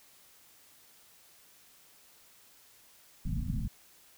pink low-pass noise, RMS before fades -33 dBFS, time 3.25-3.68 s, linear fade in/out 5 ms, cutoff 250 Hz, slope 96 dB/octave, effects white hiss -60 dBFS RMS until 4.17 s

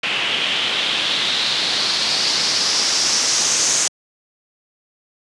white noise with low-pass filter sweep, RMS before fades -19 dBFS, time 0.03-3.88 s, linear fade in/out 5 ms, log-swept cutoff 2800 to 6700 Hz, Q 3.7, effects high-pass 150 Hz 12 dB/octave + resampled to 24000 Hz

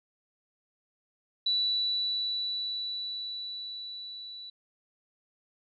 sine tone with level ramp, 3951 Hz, B7, in tune, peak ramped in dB -24 to -41 dBFS, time 1.46-4.5 s, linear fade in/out 5 ms, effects none

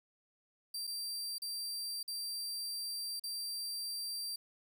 sawtooth tone with dropouts, 4704 Hz, D8, 2 cents sharp, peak -35 dBFS, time 0.74-4.36 s, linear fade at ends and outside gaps 5 ms, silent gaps 0.87-0.874 / 1.383-1.419 / 2.03-2.078 / 3.197-3.237 s, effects none

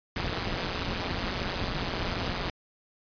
pink noise with amplitude modulation, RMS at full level -27 dBFS, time 0.16-2.5 s, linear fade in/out 2 ms, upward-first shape sine, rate 179 Hz, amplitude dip 90%, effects resampled to 11025 Hz

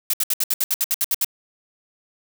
blue noise bursts, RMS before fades -20 dBFS, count 12, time 0.1-1.246 s, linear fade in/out 2 ms, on 35 ms, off 66 ms, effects none

